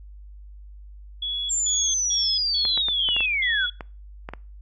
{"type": "tone bursts", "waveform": "sine", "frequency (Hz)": 3376, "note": "G#7", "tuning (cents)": 28, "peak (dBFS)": -25, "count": 6, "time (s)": [1.22, 3.7], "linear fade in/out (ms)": 5, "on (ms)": 280, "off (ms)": 160}
{"type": "linear sweep", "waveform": "sine", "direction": "down", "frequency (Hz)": [7459, 1396.9], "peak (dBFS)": -21, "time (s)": [1.49, 3.67], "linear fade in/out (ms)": 20}
{"type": "clicks", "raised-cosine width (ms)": 0.5, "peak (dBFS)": -18, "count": 9, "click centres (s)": [2.652, 2.776, 2.885, 3.088, 3.165, 3.206, 3.808, 4.289, 4.336]}
{"effects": ["noise-tail reverb RT60 0.4 s tail -24 dB re dry", "added 50 Hz sine -40 dBFS peak until 4.61 s"]}